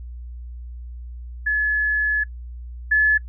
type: tone pair in turn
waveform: sine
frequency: 1710 / 1718.4 Hz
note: A6 / A6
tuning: -50 / -41 cents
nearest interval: unison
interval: 9 cents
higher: second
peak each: -17 / -13 dBFS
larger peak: second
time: 1.46-2.24 / 2.91-3.18 s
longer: first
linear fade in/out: 10 ms
effects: noise-tail reverb RT60 0.1 s tail -26 dB re dry + added 60 Hz sine -32 dBFS peak until 3.28 s